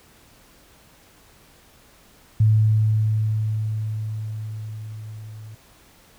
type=tone with level ramp; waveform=sine; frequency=108.5 Hz; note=A2; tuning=24 cents flat; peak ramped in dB=-12 to -36 dBFS; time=2.4-5.55 s; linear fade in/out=5 ms; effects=pink hiss -53 dBFS RMS until 6.18 s